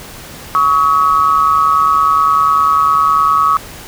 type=tone pair together; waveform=sine; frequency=1125.1 / 1275 Hz; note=C#6 / D#6; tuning=+25 / +42 cents; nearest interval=major second; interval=217 cents; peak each=-11 dBFS; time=0.55-3.57 s; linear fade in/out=0 ms; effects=pink hiss -32 dBFS RMS until 3.87 s